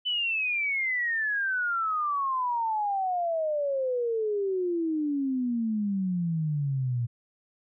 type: exponential sweep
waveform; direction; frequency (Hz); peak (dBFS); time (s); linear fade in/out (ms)
sine; down; 3026 to 116.54; -25; 0.05-7.07; 20
effects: none